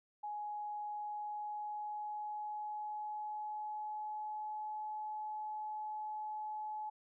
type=tone with pitch glide; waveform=sine; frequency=837 to 853.6 Hz; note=G#5 to G#5; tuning=+13 to +47 cents; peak=-39 dBFS; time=0.23-6.9 s; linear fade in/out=10 ms; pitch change=+34 cents; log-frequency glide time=0.84-4.84 s; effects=none